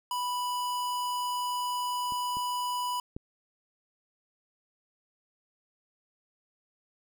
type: tone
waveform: square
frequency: 987 Hz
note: B5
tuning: 1 cent flat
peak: -30 dBFS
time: 0.11-3 s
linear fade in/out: 2 ms
type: clicks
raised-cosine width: 3 ms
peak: -33 / -31 / -24 dBFS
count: 3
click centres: 2.122 / 2.37 / 3.165 s
effects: none